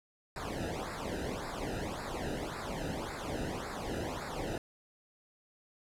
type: noise with flanger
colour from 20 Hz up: brown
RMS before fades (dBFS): -38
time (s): 0.36-4.58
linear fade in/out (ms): 2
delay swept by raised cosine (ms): 0.32 to 0.92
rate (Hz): 1.8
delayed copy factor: -0.9
effects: low-pass 12000 Hz 12 dB/octave